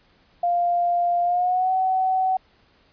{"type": "tone with pitch glide", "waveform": "sine", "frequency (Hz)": [698.5, 753], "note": ["F5", "F#5"], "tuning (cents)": [0, 30], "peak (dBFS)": -18, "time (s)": [0.43, 2.37], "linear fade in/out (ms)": 5, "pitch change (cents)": 130, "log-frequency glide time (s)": [1.23, 1.73], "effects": ["pink hiss -59 dBFS RMS until 2.92 s", "resampled to 11025 Hz"]}